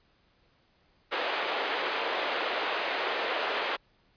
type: band-pass noise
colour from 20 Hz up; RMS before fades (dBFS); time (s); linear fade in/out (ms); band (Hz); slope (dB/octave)
pink; -31; 1.11-3.77; 20; 420 to 3600; 24
effects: pink hiss -67 dBFS RMS until 4.16 s + resampled to 11025 Hz